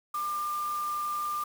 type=tone in noise; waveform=sine; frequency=1196 Hz; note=D6; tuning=31 cents sharp; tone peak=-29 dBFS; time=0.14-1.44 s; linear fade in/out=5 ms; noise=white; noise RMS=-45 dBFS; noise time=0.14-1.44 s; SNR=+13 dB; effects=none